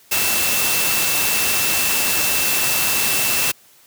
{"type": "tone in noise", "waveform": "sine", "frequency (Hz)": 2668, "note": "E7", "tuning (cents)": 20, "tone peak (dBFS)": -24, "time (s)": [0.11, 3.52], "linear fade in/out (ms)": 10, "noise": "white", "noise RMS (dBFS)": -19, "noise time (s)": [0.11, 3.52], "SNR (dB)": -8, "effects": ["white hiss -51 dBFS RMS until 3.86 s", "high-pass 60 Hz 12 dB/octave"]}